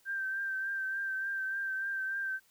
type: tone with vibrato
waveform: sine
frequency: 1568 Hz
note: G6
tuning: in tune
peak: -32 dBFS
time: 0.05-2.4 s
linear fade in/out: 50 ms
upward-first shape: triangle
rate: 3.4 Hz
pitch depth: 34 cents each way
effects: white hiss -67 dBFS RMS until 2.5 s